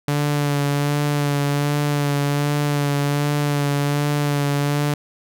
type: tone with vibrato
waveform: sawtooth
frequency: 144.6 Hz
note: D3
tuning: 27 cents flat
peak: -14 dBFS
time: 0.08-4.94 s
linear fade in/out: 2 ms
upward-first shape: sine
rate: 1.3 Hz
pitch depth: 22 cents each way
effects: none